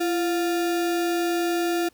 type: tone with sample-and-hold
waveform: sine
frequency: 340.5 Hz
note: F4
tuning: 44 cents flat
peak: -21 dBFS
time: 0-1.89 s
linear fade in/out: 10 ms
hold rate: 1050 Hz
effects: pink hiss -60 dBFS RMS until 1.93 s